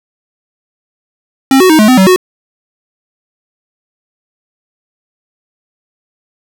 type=tone with pitch steps; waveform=square; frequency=267.6 / 371.4 / 313.9 / 213.7 / 255 / 190 / 368 Hz; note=C4 / F#4 / D#4 / G#3 / C4 / F#3 / F#4; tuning=+39 / +7 / +15 / +50 / -44 / +46 / -9 cents; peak=-4 dBFS; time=1.51-2.161 s; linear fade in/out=2 ms; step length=93 ms; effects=none